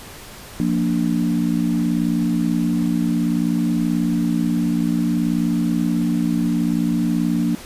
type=chord; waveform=sine; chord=Bb major; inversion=second; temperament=equal; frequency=174.61 / 233.1 / 293.7 Hz; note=F3 / Bb3 / D4; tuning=0 / 0 / 0 cents; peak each=-21 / -20 / -22 dBFS; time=0.6-7.55 s; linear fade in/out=0 ms; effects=pink hiss -38 dBFS RMS until 7.65 s + resampled to 32000 Hz